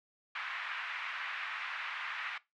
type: band-pass noise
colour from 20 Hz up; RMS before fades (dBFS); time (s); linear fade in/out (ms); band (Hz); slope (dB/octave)
white; -40; 0.35-2.38; 5; 1100 to 2400; 24
effects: noise-tail reverb RT60 0.2 s tail -19 dB re dry